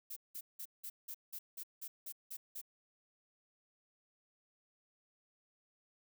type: noise bursts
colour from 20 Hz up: violet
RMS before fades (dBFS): -45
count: 11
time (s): 0.1-2.615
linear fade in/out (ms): 10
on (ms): 65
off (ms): 180
effects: none